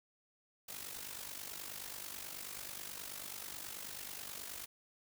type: noise with amplitude modulation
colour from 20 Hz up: white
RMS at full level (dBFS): -43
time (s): 0.68-4.66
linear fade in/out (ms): 10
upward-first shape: sine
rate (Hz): 49.3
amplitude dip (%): 70
effects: none